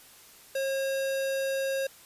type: tone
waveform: square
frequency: 540 Hz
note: C#5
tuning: 45 cents flat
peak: -28 dBFS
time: 0.55-1.87 s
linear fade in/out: 5 ms
effects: white hiss -53 dBFS RMS until 2.05 s + resampled to 32000 Hz